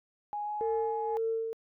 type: tone with pitch glide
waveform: sine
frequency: 830.6 to 839.3 Hz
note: G#5 to G#5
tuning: 0 to +18 cents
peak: -32 dBFS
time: 0.33-1.17 s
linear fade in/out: 0 ms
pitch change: +18 cents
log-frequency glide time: 0.44-0.5 s
type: tone with tremolo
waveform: sine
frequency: 450.9 Hz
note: A4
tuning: 42 cents sharp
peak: -27 dBFS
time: 0.61-1.53 s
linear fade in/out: 0 ms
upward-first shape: sine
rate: 1.9 Hz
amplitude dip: 50%
effects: tanh soft clip ceiling -20 dBFS

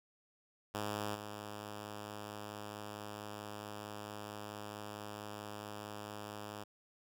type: tone with level steps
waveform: 5% pulse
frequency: 104.5 Hz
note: G#2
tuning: 11 cents sharp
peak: -26 / -33 dBFS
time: 0.74-6.64 s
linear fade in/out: 10 ms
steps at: 1.14 s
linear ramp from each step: 20 ms
effects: none

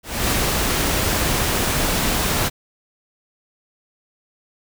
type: noise with ADSR envelope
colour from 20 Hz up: pink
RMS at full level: -18 dBFS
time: 0.03-2.5 s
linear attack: 290 ms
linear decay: 15 ms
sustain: -2 dB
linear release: 31 ms
effects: none

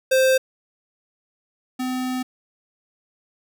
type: tone pair in turn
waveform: square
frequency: 523.3 / 255.1 Hz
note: C5 / C4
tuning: 0 / -44 cents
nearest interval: octave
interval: 1244 cents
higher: first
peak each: -15 / -24 dBFS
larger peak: first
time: 0.11-0.38 / 1.79-2.23 s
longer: second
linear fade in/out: 10 ms
effects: none

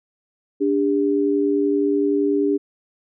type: tone pair together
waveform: sine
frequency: 290.9 / 401.3 Hz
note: D4 / G4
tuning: -16 / +41 cents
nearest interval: tritone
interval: 557 cents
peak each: -19 dBFS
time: 0.6-2.58 s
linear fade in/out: 20 ms
effects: none

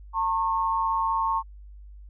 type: tone pair together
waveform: sine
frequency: 902.8 / 1087 Hz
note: A5 / C#6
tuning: +44 / -34 cents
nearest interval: minor third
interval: 322 cents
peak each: -25 / -25 dBFS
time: 0.13-1.43 s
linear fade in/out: 50 ms
effects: added 50 Hz sine -42 dBFS peak until 2.09 s

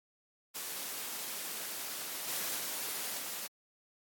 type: noise with level steps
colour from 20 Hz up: white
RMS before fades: -40 / -36 / -38 / -40 dBFS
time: 0.54-3.48 s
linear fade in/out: 20 ms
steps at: 2.27 / 2.57 / 3.17 s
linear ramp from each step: 20 ms
effects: high-pass 200 Hz 12 dB/octave + AAC 64 kbps

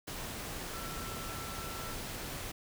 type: tone in noise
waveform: sine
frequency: 1340 Hz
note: E6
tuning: 28 cents sharp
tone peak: -46 dBFS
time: 0.73-1.94 s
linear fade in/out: 10 ms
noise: pink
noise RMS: -41 dBFS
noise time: 0.07-2.52 s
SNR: -8 dB
effects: none

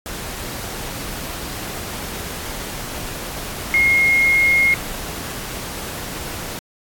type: tone in noise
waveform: sine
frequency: 2147 Hz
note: C7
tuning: 44 cents sharp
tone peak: -12 dBFS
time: 3.74-4.74 s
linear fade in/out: 0 ms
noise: pink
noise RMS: -29 dBFS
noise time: 0.06-6.59 s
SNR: +14 dB
effects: AAC 64 kbps

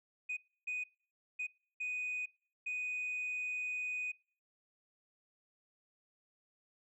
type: tone bursts at uneven times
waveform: sine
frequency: 2489 Hz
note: D#7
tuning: in tune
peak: -34 dBFS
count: 5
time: 0.29-0.37 / 0.67-0.84 / 1.39-1.47 / 1.8-2.26 / 2.66-4.12 s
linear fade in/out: 10 ms
effects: noise-tail reverb RT60 0.5 s tail -26 dB re dry + tanh soft clip ceiling -33 dBFS

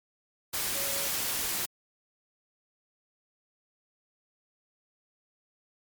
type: tone in noise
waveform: sine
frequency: 555 Hz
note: C#5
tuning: 2 cents sharp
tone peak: -40 dBFS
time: 0.74-1.08 s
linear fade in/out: 10 ms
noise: white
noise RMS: -31 dBFS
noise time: 0.53-1.66 s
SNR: -12 dB
effects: MP3 96 kbps

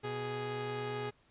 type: tone pair together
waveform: sawtooth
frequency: 123.47 / 415.3 Hz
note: B2 / G#4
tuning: 0 / 0 cents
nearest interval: octave + major sixth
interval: 2100 cents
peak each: -37 / -33 dBFS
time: 0.03-1.11 s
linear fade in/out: 20 ms
effects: pink hiss -68 dBFS RMS until 1.3 s + resampled to 8000 Hz

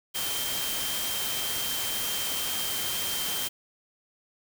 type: tone in noise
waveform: sine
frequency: 3151 Hz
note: G7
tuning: 8 cents sharp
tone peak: -34 dBFS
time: 0.14-3.49 s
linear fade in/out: 20 ms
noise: white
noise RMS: -31 dBFS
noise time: 0.14-3.49 s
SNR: -6 dB
effects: none

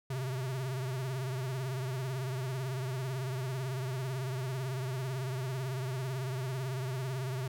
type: tone with vibrato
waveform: square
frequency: 130.2 Hz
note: C3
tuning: 8 cents flat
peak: -34 dBFS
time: 0.1-7.48 s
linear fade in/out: 5 ms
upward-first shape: triangle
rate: 18 Hz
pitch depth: 110 cents each way
effects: none

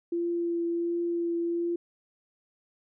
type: tone with vibrato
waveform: sine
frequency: 341.4 Hz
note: F4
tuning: 39 cents flat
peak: -26 dBFS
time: 0.12-1.76 s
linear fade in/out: 5 ms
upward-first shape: triangle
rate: 1.4 Hz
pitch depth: 13 cents each way
effects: none

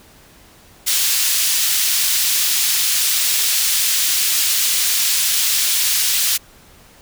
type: high-pass noise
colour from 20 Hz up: pink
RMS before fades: -17 dBFS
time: 0.86-6.38 s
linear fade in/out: 20 ms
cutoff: 3600 Hz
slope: 12 dB/octave
effects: pink hiss -47 dBFS RMS until 7.01 s

